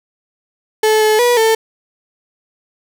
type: tone with pitch steps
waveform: 35% pulse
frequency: 433.7 / 430.7 / 485.3 / 445.5 Hz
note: A4 / A4 / B4 / A4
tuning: -25 / -37 / -30 / +22 cents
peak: -8 dBFS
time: 0.83-1.55 s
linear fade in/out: 5 ms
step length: 180 ms
effects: none